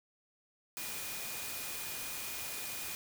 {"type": "tone in noise", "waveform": "sine", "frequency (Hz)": 2450, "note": "D#7", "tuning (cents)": -27, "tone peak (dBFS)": -49, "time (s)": [0.77, 2.95], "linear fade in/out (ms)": 0, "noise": "white", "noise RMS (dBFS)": -41, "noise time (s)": [0.77, 2.95], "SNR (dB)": -11, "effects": []}